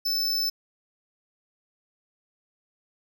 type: tone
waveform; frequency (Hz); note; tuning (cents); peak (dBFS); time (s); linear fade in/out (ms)
square; 5274; E8; 0; -24; 0.05-0.5; 10
effects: none